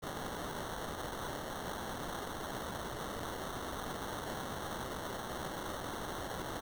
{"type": "noise with sample-and-hold", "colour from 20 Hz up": "violet", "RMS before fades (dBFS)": -41, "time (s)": [0.02, 6.61], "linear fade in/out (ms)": 20, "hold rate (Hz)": 2450, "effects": []}